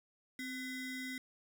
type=ring-modulated tone; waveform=square; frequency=880 Hz; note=A5; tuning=in tune; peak=-38 dBFS; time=0.39-1.18 s; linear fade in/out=2 ms; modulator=1140 Hz; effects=none